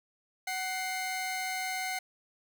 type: tone pair together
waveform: sawtooth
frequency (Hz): 747.2 / 2100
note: F#5 / C7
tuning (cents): +17 / +6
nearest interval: octave + tritone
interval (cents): 1789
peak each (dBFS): -31 / -32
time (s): 0.47-1.99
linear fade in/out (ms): 5
effects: none